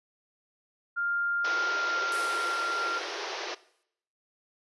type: tone with pitch glide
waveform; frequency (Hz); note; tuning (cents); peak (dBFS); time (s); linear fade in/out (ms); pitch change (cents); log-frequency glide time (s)
sine; 1400 to 1383.1; F6 to F6; +4 to -17; -27; 0.96-3; 20; -21; 1.52-2.32
type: band-pass noise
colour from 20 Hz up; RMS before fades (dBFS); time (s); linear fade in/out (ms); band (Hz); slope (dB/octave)
pink; -36; 1.44-3.55; 10; 330 to 6100; 96
type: noise with exponential decay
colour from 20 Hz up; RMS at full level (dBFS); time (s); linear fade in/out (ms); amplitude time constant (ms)
violet; -34; 2.12-3.83; 0; 370
effects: noise-tail reverb RT60 0.7 s tail -19 dB re dry + resampled to 24000 Hz